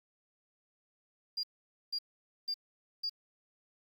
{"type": "tone bursts", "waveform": "triangle", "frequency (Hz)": 4800, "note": "D8", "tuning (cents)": 37, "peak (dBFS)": -29, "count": 4, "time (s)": [1.37, 3.096], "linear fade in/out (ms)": 10, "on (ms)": 64, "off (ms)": 490, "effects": ["tanh soft clip ceiling -30 dBFS", "10-bit"]}